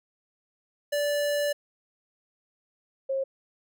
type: tone pair in turn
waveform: square / sine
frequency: 582 / 538 Hz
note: D5 / C5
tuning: -16 / +48 cents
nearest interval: minor second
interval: 136 cents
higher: first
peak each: -25 dBFS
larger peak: neither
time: 0.92-1.53 / 3.09-3.24 s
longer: first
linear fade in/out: 10 ms
effects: none